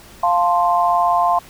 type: chord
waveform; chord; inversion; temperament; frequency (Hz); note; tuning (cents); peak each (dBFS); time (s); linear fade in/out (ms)
sine; F major; none; equal; 698.5 / 880 / 1046.5; F5 / A5 / C6; 0 / 0 / 0; -16 / -20 / -17; 0.23-1.39; 5
effects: pink hiss -43 dBFS RMS until 1.49 s